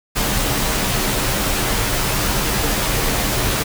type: noise with comb filter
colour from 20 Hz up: pink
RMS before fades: -19 dBFS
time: 0.15-3.64 s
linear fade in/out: 20 ms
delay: 12 ms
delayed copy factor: -0.55
effects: none